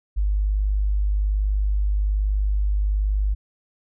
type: tone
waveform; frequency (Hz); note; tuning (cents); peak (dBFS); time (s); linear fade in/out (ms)
sine; 50.6; G#1; -44; -18; 0.16-3.35; 20
effects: none